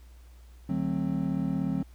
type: chord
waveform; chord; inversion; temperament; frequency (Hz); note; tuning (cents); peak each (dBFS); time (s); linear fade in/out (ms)
triangle; D dominant seventh; none; just; 146.83 / 183.54 / 220.2 / 264.3; D3 / F#3 / A3 / C4; 0 / -14 / +2 / +18; -32 / -28 / -33 / -29; 0.69-1.83; 5
effects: added 60 Hz sine -48 dBFS peak until 1.94 s + pink hiss -63 dBFS RMS until 1.94 s